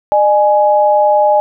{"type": "tone pair together", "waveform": "sine", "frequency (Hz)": [605.3, 836], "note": ["D#5", "G#5"], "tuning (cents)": [-48, 11], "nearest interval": "tritone", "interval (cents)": 559, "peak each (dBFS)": -10, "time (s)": [0.12, 1.4], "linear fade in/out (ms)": 0, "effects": []}